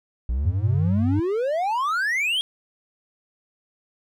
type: exponential sweep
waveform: triangle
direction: up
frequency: 56.5 to 3314 Hz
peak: -19 dBFS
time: 0.29-2.41 s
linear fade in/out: 0 ms
type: tone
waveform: sine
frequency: 97.1 Hz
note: G2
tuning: 16 cents flat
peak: -20 dBFS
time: 0.45-1.2 s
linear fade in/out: 5 ms
effects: none